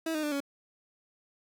30% pulse tone with pitch steps, 323.9 / 307.8 / 296.7 / 280.5 Hz, E4 / D#4 / D4 / C#4, -30 / -19 / +18 / +21 cents, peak -27 dBFS, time 0.06-0.404 s, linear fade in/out 5 ms, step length 86 ms, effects none

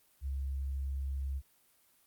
sine tone, 68 Hz, C#2, 33 cents flat, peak -33 dBFS, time 0.21-1.42 s, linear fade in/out 50 ms, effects white hiss -68 dBFS RMS until 2.06 s + Opus 32 kbps

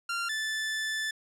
sawtooth tone pair in turn, 1385 / 1753.1 Hz, F6 / A6, -15 / -7 cents, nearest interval major third, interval 408 cents, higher second, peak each -26 dBFS, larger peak neither, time 0.09-0.29 / 0.29-1.11 s, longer second, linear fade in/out 5 ms, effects low-pass 9000 Hz 12 dB/octave

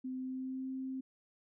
sine tone with pitch glide, 257.9 to 262.7 Hz, C4 to C4, -25 to +7 cents, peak -37 dBFS, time 0.04-1.01 s, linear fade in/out 10 ms, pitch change +32 cents, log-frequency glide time 0.15-0.7 s, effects none

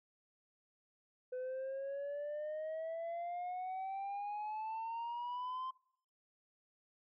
sine exponential sweep, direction up, 502 to 1045 Hz, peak -36 dBFS, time 1.32-5.71 s, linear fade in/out 10 ms, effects noise-tail reverb RT60 0.7 s tail -26 dB re dry + tanh soft clip ceiling -38 dBFS

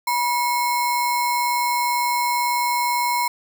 sine tone with sample-and-hold, 969 Hz, B5, 33 cents flat, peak -18 dBFS, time 0.07-3.28 s, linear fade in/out 5 ms, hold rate 3150 Hz, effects none

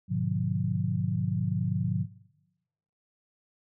sine chord, G# diminished seventh, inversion none, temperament just, 103.83 / 124.59 / 149.51 / 179.41 Hz, G#2 / B2 / D3 / F3, 0 / +16 / +31 / +47 cents, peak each -32 / -32 / -32 / -29 dBFS, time 0.08-2.07 s, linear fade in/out 50 ms, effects noise-tail reverb RT60 1.0 s tail -21 dB re dry

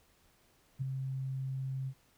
sine tone with ADSR envelope, 133 Hz, C3, 29 cents sharp, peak -29 dBFS, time 0.79-1.94 s, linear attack 28 ms, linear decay 8 ms, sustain -5 dB, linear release 64 ms, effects pink hiss -68 dBFS RMS until 2.17 s

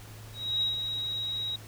sine tone with ADSR envelope, 3821 Hz, A#7, 42 cents sharp, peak -24 dBFS, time 0.33-1.56 s, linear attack 290 ms, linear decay 130 ms, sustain -6 dB, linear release 4 ms, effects added 108 Hz sine -45 dBFS peak until 1.67 s + pink hiss -50 dBFS RMS until 1.67 s

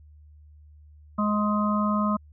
harmonic tone, 209.2 Hz, G#3, 13 cents sharp, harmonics 1 / 3 / 5 / 6, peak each -23 / -32 / -29 / -29 dBFS, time 1.18-2.17 s, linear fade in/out 10 ms, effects added 75 Hz sine -48 dBFS peak until 2.32 s

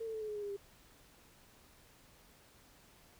sine tone with pitch steps, 452.9 / 444.9 / 437 / 429.2 / 421.6 / 414.1 / 406.8 / 399.5 Hz, A#4 / A4 / A4 / A4 / G#4 / G#4 / G#4 / G4, -50 / +19 / -12 / -43 / +26 / -5 / -36 / +33 cents, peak -38 dBFS, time 0-0.568 s, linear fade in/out 10 ms, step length 71 ms, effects pink hiss -63 dBFS RMS until 3.19 s

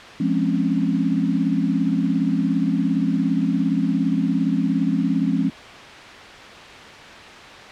sine chord, Db major seventh, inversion first, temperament just, 173.24 / 207.9 / 259.9 / 277.2 Hz, F3 / Ab3 / C4 / Db4, -14 / +2 / -11 / 0 cents, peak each -23 dBFS, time 0.2-5.5 s, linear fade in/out 5 ms, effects white hiss -38 dBFS RMS until 7.71 s + low-pass 3000 Hz 12 dB/octave

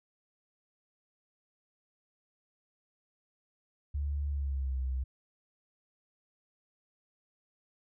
sine tone with pitch glide, 71.9 to 64.8 Hz, D2 to C2, -36 to -16 cents, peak -30 dBFS, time 3.94-5.04 s, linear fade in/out 10 ms, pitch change -180 cents, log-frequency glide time 4.29-4.78 s, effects none

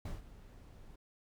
brown noise with ADSR envelope, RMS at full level -39 dBFS, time 0.05-0.96 s, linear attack 6 ms, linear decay 160 ms, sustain -15 dB, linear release 7 ms, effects none

